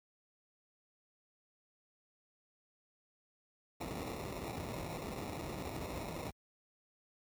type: noise with sample-and-hold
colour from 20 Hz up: pink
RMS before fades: -41 dBFS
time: 3.8-6.31 s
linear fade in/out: 10 ms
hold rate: 1575 Hz
effects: high-pass 60 Hz 12 dB/octave + MP3 96 kbps